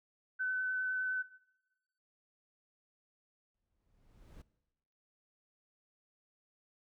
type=tone with vibrato; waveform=sine; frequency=1514 Hz; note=F#6; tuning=39 cents sharp; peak=-32 dBFS; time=0.39-1.23 s; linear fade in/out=20 ms; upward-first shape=sine; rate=9.7 Hz; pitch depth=8 cents each way
type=noise with exponential growth; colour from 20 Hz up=brown; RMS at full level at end=-50 dBFS; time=3.54-4.42 s; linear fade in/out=5 ms; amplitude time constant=190 ms
effects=noise-tail reverb RT60 1.0 s tail -19 dB re dry